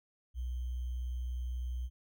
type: tone with sample-and-hold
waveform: sine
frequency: 61.8 Hz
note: B1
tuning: 2 cents sharp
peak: -34 dBFS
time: 0.34-1.9 s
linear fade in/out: 50 ms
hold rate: 3150 Hz
effects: none

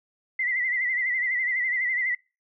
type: tone with vibrato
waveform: sine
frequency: 2011 Hz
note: B6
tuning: 31 cents sharp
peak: -23 dBFS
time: 0.39-2.15 s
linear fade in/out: 5 ms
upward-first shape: sine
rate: 12 Hz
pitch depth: 74 cents each way
effects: noise-tail reverb RT60 0.3 s tail -25 dB re dry

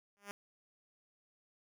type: tone with exponential growth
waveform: 5% pulse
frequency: 202.4 Hz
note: G#3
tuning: 44 cents flat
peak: -28 dBFS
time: 0.17-0.31 s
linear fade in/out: 0 ms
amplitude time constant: 29 ms
effects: none

